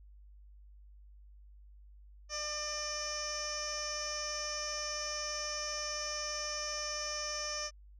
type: tone with low-pass filter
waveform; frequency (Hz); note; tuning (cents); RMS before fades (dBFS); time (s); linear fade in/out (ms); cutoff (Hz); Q
15% pulse; 599; D5; +34; -38; 2.29-7.71; 50; 5700; 9.6
effects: added 50 Hz sine -53 dBFS peak until 7.99 s